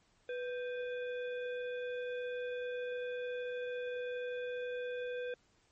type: harmonic tone with a mistuned harmonic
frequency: 493.9 Hz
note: B4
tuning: in tune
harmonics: 1 / 3 / 5 / 7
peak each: -37 / -46 / -52 / -56 dBFS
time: 0.29-5.34 s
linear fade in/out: 2 ms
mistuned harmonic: 3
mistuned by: +100 cents
effects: pink hiss -71 dBFS RMS until 5.71 s + MP3 32 kbps